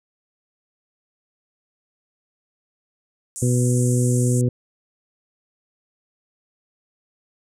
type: band-pass noise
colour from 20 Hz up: white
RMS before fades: -32 dBFS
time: 3.36-4.41 s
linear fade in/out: 0 ms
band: 6800 to 9600 Hz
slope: 48 dB/octave
type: harmonic tone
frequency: 123.47 Hz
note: B2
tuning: in tune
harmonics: 1 / 2 / 3 / 4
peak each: -17 / -23 / -27 / -29 dBFS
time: 3.42-4.49 s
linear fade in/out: 5 ms
effects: none